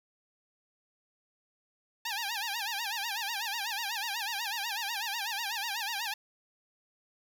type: tone with vibrato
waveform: 10% pulse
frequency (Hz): 863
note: A5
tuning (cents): -34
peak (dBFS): -24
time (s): 2.05-6.14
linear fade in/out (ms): 5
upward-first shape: sine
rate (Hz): 8.1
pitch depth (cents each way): 170
effects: none